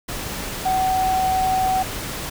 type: tone in noise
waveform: sine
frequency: 753 Hz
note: F#5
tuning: 30 cents sharp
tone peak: -17 dBFS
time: 0.65-1.83 s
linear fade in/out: 10 ms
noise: pink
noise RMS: -29 dBFS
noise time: 0.08-2.3 s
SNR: +9 dB
effects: none